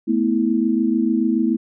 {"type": "chord", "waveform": "sine", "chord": "A suspended second", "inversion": "none", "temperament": "equal with one note detuned", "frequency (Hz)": [220, 246.9, 325.5], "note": ["A3", "B3", "E4"], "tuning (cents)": [0, 0, -22], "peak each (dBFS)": -20, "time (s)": [0.07, 1.57], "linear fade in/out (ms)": 20, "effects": []}